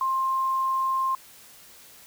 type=tone; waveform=sine; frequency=1057 Hz; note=C6; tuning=17 cents sharp; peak=-22 dBFS; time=0.01-1.15 s; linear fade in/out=2 ms; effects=white hiss -50 dBFS RMS until 2.06 s